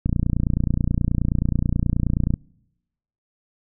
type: click train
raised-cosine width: 5 ms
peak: -8 dBFS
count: 68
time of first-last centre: 0.06-2.339 s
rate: 29.4 Hz
effects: noise-tail reverb RT60 0.9 s tail -25 dB re dry